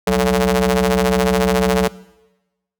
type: ring-modulated tone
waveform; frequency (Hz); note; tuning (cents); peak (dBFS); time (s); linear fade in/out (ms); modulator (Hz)
sawtooth; 128; C3; -38; -6; 0.07-1.88; 5; 313
effects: noise-tail reverb RT60 1.0 s tail -20 dB re dry + high-pass 80 Hz 12 dB/octave